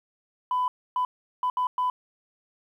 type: tone bursts at uneven times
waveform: sine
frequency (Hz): 1000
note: B5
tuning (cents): +21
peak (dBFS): -21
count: 5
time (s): 0.51-0.68 / 0.96-1.05 / 1.43-1.5 / 1.57-1.67 / 1.78-1.9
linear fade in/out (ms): 2
effects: tanh soft clip ceiling -19 dBFS + 10-bit